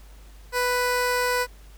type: tone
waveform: 15% pulse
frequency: 494.8 Hz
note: B4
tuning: 3 cents sharp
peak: -15 dBFS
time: 0.52-1.47 s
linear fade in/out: 50 ms
effects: added 50 Hz sine -44 dBFS peak until 1.77 s + pink hiss -55 dBFS RMS until 1.77 s